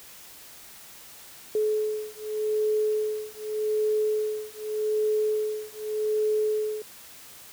sine beating tone pair, 427.8 / 428.64 Hz, A4 / A4, -49 / -45 cents, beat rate 0.84 Hz, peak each -27 dBFS, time 1.55-6.82 s, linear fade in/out 2 ms, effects white hiss -47 dBFS RMS until 7.52 s

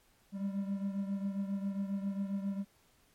triangle beating tone pair, 196 / 203.4 Hz, G3 / G#3, 0 / -36 cents, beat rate 7.4 Hz, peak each -32 / -38 dBFS, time 0.32-2.65 s, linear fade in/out 50 ms, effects pink hiss -68 dBFS RMS until 3.14 s + MP3 64 kbps

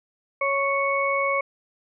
harmonic tone, 554 Hz, C#5, 1 cent flat, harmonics 1 / 2 / 4, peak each -25 / -25 / -25 dBFS, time 0.41-1.41 s, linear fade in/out 5 ms, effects none

